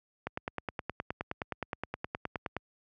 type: click train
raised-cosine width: 0.5 ms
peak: -18 dBFS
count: 23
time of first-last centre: 0.27-2.566 s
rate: 9.58 Hz
effects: high-pass 60 Hz 12 dB/octave